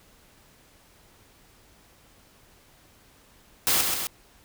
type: noise with echo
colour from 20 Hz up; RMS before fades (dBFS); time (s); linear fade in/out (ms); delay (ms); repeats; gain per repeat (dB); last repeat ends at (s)
white; -22; 3.67-3.81; 0; 130; 2; -4; 4.07
effects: pink hiss -57 dBFS RMS until 4.44 s